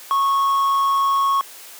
triangle tone with amplitude modulation, 1100 Hz, C#6, 14 cents flat, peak -12 dBFS, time 0.11-1.41 s, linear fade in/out 0 ms, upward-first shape sine, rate 160 Hz, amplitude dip 30%, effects white hiss -40 dBFS RMS until 1.79 s + high-pass 400 Hz 12 dB/octave

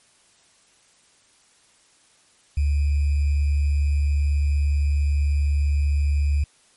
sine tone with sample-and-hold, 72.2 Hz, D2, 29 cents flat, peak -17 dBFS, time 2.57-6.44 s, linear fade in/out 5 ms, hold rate 2450 Hz, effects white hiss -58 dBFS RMS until 6.76 s + MP3 48 kbps

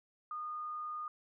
sine tone, 1225 Hz, D#6, 27 cents flat, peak -38 dBFS, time 0.31-1.08 s, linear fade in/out 2 ms, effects none

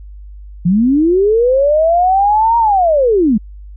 sine linear two-way sweep, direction up then down, 164.5 to 943 to 193.7 Hz, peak -8 dBFS, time 0.65-3.38 s, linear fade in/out 10 ms, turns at 2.58 s, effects added 50 Hz sine -30 dBFS peak until 3.76 s

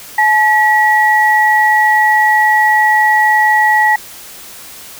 sine tone pair together, 857.9 / 1926 Hz, A5 / B6, -44 / -44 cents, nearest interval octave + major second, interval 1400 cents, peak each -10 dBFS, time 0.18-3.96 s, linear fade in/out 5 ms, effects white hiss -33 dBFS RMS until 4.99 s

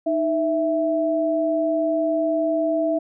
sine tone pair together, 311.1 / 659.2 Hz, D#4 / E5, 0 / 0 cents, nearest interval octave + minor second, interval 1300 cents, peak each -23 / -20 dBFS, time 0.06-2.99 s, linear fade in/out 10 ms, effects none

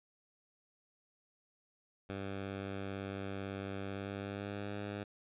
10% pulse tone with pitch glide, 98 to 102.22 Hz, G2 to G#2, 0 to -27 cents, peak -31 dBFS, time 2.09-5.04 s, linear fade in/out 10 ms, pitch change +73 cents, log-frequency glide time 3.82-4.77 s, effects resampled to 8000 Hz

